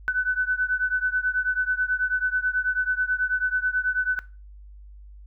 sine beating tone pair, 1500 / 1509.2 Hz, F#6 / F#6, +23 / +34 cents, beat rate 9.2 Hz, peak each -23 / -26 dBFS, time 0.08-4.19 s, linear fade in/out 0 ms, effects noise-tail reverb RT60 0.3 s tail -19 dB re dry + added 50 Hz sine -42 dBFS peak until 5.26 s

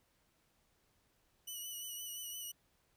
10% pulse tone with vibrato, 2951 Hz, F#7, 5 cents flat, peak -35 dBFS, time 1.47-2.52 s, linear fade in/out 10 ms, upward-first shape sine, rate 5.8 Hz, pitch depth 30 cents each way, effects pink hiss -75 dBFS RMS until 2.96 s

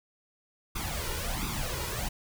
pink noise with flanger, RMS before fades -33 dBFS, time 0.75-2.09 s, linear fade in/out 10 ms, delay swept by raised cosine 0.82 to 2.12 ms, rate 1.4 Hz, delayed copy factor +0.7, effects none

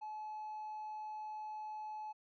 triangle tone, 857 Hz, A5, 46 cents flat, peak -39 dBFS, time 0.01-2.13 s, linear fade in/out 20 ms, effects tanh soft clip ceiling -38 dBFS + resampled to 16000 Hz

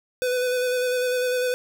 square tone with vibrato, 500 Hz, B4, 21 cents sharp, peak -22 dBFS, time 0.22-1.54 s, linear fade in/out 0 ms, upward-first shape square, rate 10 Hz, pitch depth 17 cents each way, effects none

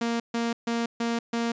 sawtooth tone bursts, 233.1 Hz, A#3, in tune, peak -21 dBFS, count 5, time 0.01-1.52 s, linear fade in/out 5 ms, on 190 ms, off 140 ms, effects resampled to 16000 Hz

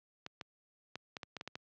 clicks, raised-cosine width 0.2 ms, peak -24 dBFS, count 9, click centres 0.264 / 0.412 / 0.956 / 1.168 / 1.232 / 1.367 / 1.411 / 1.476 / 1.555 s, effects high-pass 100 Hz 12 dB/octave + low-pass 5000 Hz 12 dB/octave

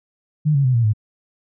sine tone with pitch steps, 151.8 / 139.2 / 127.65 / 117.05 / 107.34 Hz, D#3 / C#3 / C3 / A#2 / A2, -42 / +8 / -42 / +8 / -42 cents, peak -13 dBFS, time 0.45-0.935 s, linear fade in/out 20 ms, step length 97 ms, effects none

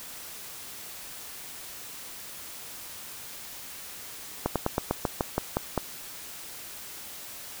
slowing click train, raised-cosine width 1 ms, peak -10 dBFS, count 10, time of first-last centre 4.46-5.777 s, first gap 97 ms, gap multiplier 1.1, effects white hiss -42 dBFS RMS until 7.6 s

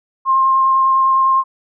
sine tone with vibrato, 1062 Hz, C6, 25 cents sharp, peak -10 dBFS, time 0.25-1.44 s, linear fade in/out 50 ms, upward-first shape sine, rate 9.9 Hz, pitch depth 10 cents each way, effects none

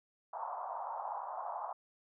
pink band-pass noise, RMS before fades -41 dBFS, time 0.33-1.73 s, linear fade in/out 5 ms, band 680 to 1100 Hz, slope 48 dB/octave, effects none

